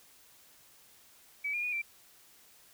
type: tone with pitch steps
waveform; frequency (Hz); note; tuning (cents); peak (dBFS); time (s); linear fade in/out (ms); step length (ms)
sine; 2287 / 2416 / 2460 / 2350; D7 / D7 / D#7 / D7; -47 / +48 / -20 / +1; -31; 1.44-1.82; 10; 95
effects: white hiss -60 dBFS RMS until 2.73 s